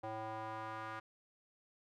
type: tone with band-pass filter sweep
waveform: square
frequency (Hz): 110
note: A2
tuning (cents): 0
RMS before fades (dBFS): -44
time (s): 0.03-1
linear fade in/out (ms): 10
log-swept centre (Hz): 730 to 1300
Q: 2.2
effects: none